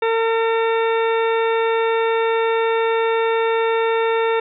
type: harmonic tone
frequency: 453.6 Hz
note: A#4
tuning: 47 cents flat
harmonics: 1 / 2 / 3 / 4 / 5 / 6 / 8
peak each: -17 / -23 / -27 / -29 / -31 / -33 / -35 dBFS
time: 0.02-4.4 s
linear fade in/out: 5 ms
effects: none